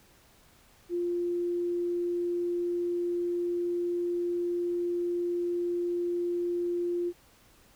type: tone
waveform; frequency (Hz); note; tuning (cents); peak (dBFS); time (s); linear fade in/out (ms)
sine; 349.2; F4; 0; -27; 0.89-7.13; 50
effects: pink hiss -60 dBFS RMS until 7.75 s